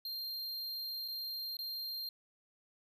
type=tone with dropouts; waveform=square; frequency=4189 Hz; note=C8; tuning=1 cent sharp; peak=-39 dBFS; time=0.05-2.09 s; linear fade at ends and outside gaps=2 ms; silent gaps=1.079-1.083 / 1.569-1.589 s; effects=none